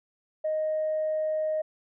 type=tone; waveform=sine; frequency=622.3 Hz; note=D#5; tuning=in tune; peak=-24 dBFS; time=0.44-1.62 s; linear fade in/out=10 ms; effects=tanh soft clip ceiling -21 dBFS